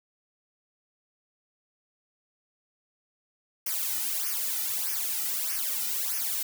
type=noise with flanger; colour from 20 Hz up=blue; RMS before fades=-30 dBFS; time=3.66-6.43 s; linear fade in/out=5 ms; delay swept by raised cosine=0.25 to 1.85 ms; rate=1.6 Hz; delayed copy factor=-0.95; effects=none